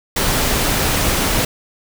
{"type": "noise", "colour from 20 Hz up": "pink", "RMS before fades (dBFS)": -17, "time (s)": [0.16, 1.45], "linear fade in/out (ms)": 5, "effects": []}